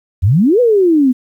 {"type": "exponential two-way sweep", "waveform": "sine", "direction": "up then down", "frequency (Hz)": [81.6, 508, 244.2], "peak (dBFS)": -7, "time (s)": [0.22, 1.13], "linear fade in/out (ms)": 20, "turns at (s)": 0.6, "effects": ["8-bit"]}